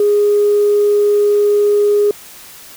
sine tone, 412.8 Hz, G#4, 10 cents flat, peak -8 dBFS, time 0-2.11 s, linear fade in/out 2 ms, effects tanh soft clip ceiling -4 dBFS + white hiss -37 dBFS RMS until 2.76 s

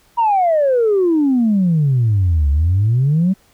sine exponential two-way sweep, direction down then up, 965 to 69 to 197 Hz, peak -10 dBFS, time 0.17-3.34 s, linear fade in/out 20 ms, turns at 2.5 s, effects tanh soft clip ceiling -8 dBFS + pink hiss -54 dBFS RMS until 3.53 s

